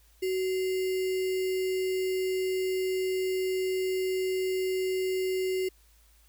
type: tone with sample-and-hold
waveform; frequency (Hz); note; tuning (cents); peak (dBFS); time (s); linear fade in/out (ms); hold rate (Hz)
sine; 374.2; F#4; +20; -26; 0.22-5.69; 10; 2450
effects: added 54 Hz sine -59 dBFS peak until 6.28 s + white hiss -64 dBFS RMS until 6.28 s